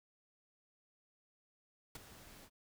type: noise with ADSR envelope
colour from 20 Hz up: pink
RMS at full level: -44 dBFS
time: 1.95-2.5 s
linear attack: 5 ms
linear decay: 18 ms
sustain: -13 dB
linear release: 58 ms
effects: none